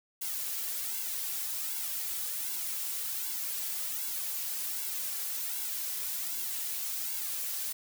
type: noise with flanger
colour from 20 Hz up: blue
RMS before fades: -35 dBFS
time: 0.21-7.73 s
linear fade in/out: 10 ms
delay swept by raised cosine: 1.6 to 3.3 ms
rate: 1.3 Hz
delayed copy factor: -0.95
effects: none